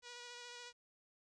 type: tone with vibrato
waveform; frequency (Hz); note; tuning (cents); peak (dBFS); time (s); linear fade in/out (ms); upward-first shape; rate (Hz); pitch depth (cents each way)
5% pulse; 484.3; B4; -34; -38; 0.02-0.73; 50; square; 14; 13
effects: resampled to 22050 Hz + 13-bit